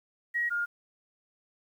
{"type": "tone pair in turn", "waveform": "sine", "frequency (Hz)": [1900, 1416], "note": ["A#6", "F6"], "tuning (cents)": [33, 23], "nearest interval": "perfect fourth", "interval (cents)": 510, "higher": "first", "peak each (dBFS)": [-26, -27], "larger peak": "first", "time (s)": [[0.34, 0.5], [0.5, 0.66]], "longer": "neither", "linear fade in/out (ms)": 20, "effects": ["10-bit"]}